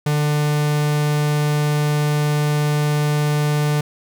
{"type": "tone", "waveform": "45% pulse", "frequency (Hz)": 148.6, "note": "D3", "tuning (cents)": 21, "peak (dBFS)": -16, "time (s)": [0.06, 3.81], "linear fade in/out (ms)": 5, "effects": []}